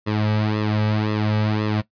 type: tone with flanger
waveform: sawtooth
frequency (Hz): 106.8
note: G#2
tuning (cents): +49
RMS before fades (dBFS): -21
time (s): 0.06-1.82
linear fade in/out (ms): 20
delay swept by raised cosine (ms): 1.3 to 2.9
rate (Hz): 1.9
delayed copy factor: -0.75
effects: noise-tail reverb RT60 0.1 s tail -17 dB re dry + resampled to 11025 Hz